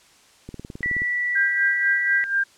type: click train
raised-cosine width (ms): 3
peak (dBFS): -22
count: 11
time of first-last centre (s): 0.49-1.019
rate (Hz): 18.9
type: tone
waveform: sine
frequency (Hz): 1956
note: B6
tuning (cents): -17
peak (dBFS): -21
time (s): 0.83-2.24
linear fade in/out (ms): 0
type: tone with tremolo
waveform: sine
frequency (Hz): 1594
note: G6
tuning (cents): +28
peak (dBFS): -17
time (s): 1.35-2.44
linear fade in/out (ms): 10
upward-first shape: sine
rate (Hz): 4.1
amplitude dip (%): 70
effects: white hiss -54 dBFS RMS until 2.57 s + low-pass 8000 Hz 12 dB/octave